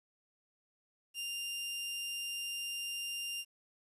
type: tone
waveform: sawtooth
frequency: 2794 Hz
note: F7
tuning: in tune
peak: -34 dBFS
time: 1.14-3.45 s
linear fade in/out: 50 ms
effects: resampled to 32000 Hz + 11-bit